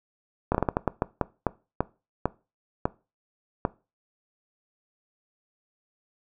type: slowing click train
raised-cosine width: 1 ms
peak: -8 dBFS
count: 14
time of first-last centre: 0.52-3.651 s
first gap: 26 ms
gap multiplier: 1.33
effects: noise-tail reverb RT60 0.3 s tail -20 dB re dry